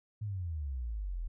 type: exponential sweep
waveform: sine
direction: down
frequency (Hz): 110 to 38.89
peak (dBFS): -34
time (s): 0.21-1.28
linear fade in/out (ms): 10
effects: none